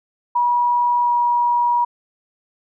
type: tone with pitch glide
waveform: sine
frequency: 966 to 960.4 Hz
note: B5 to B5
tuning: -39 to -49 cents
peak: -14 dBFS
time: 0.35-1.85 s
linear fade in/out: 10 ms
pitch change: -10 cents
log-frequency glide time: 1.03-1.1 s
effects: none